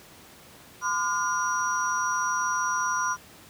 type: tone cluster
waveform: sine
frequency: 1021 / 1188 / 1425 / 5780 Hz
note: C6 / D6 / F6 / F#8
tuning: -43 / +20 / +34 / -41 cents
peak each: -27 / -33 / -29 / -32 dBFS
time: 0.81-3.17 s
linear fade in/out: 50 ms
effects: pink hiss -50 dBFS RMS until 3.49 s + high-pass 80 Hz 12 dB/octave